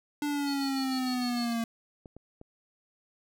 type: linear sweep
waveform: square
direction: down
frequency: 294.4 to 227.8 Hz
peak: -29 dBFS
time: 0.22-1.64 s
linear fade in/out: 2 ms
type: tone with tremolo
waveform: sine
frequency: 4381 Hz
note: C#8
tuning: 21 cents flat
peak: -36 dBFS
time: 0.46-1.54 s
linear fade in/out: 20 ms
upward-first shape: square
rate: 6.6 Hz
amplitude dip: 70%
type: clicks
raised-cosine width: 2 ms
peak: -33 dBFS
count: 3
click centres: 2.058 / 2.166 / 2.414 s
effects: none